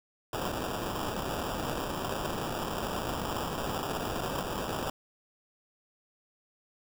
violet noise with sample-and-hold, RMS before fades -34 dBFS, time 0.33-4.9 s, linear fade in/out 2 ms, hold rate 2100 Hz, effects none

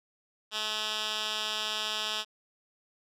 10% pulse tone with band-pass filter, 214.8 Hz, A3, 41 cents flat, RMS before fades -33 dBFS, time 0.51-2.25 s, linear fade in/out 50 ms, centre 3700 Hz, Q 1.8, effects none

